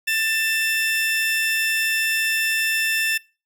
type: tone pair together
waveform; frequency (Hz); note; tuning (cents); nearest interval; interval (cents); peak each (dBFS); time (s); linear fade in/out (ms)
35% pulse; 1776.7 / 2662; A6 / E7; +16 / +16; perfect fifth; 700; -21 / -20; 0.07-3.18; 10
effects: noise-tail reverb RT60 0.3 s tail -22 dB re dry